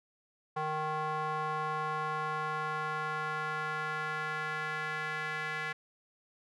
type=tone with band-pass filter sweep; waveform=square; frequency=154.8 Hz; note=D#3; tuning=9 cents flat; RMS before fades=-35 dBFS; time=0.56-5.73 s; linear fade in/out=10 ms; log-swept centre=940 to 1800 Hz; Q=2.6; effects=none